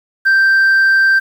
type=tone; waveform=sine; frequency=1568 Hz; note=G6; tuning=in tune; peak=-5 dBFS; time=0.25-1.2 s; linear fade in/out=20 ms; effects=tanh soft clip ceiling -7 dBFS + 7-bit